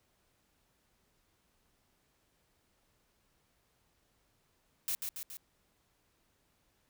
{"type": "noise with echo", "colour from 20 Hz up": "blue", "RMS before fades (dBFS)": -34, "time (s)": [4.88, 4.95], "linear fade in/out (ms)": 0, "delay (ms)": 140, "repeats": 3, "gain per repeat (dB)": -4, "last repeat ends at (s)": 5.37, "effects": ["pink hiss -74 dBFS RMS until 6.89 s"]}